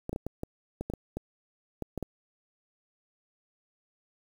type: clicks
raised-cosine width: 2 ms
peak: -20 dBFS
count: 12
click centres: 0.094 / 0.13 / 0.161 / 0.266 / 0.434 / 0.81 / 0.9 / 0.937 / 1.17 / 1.823 / 1.977 / 2.027 s
effects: 8-bit